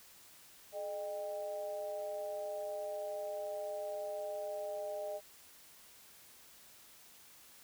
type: tone with amplitude modulation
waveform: sine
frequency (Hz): 610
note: D#5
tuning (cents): -34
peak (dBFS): -34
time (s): 0.72-5.21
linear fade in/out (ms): 50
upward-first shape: sine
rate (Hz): 186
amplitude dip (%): 80
effects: white hiss -59 dBFS RMS until 7.63 s